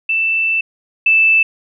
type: tone pair in turn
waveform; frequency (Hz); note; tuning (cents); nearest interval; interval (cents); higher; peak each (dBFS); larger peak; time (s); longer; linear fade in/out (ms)
sine; 2657 / 2640; E7 / E7; +13 / +2; unison; 11; first; -13 / -8; second; 0.09-0.61 / 1.06-1.43; first; 5
effects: none